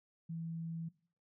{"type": "tone", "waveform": "sine", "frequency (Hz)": 164.81, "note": "E3", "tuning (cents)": 0, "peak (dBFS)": -39, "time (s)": [0.29, 0.89], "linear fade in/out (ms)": 10, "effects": ["noise-tail reverb RT60 0.5 s tail -20 dB re dry"]}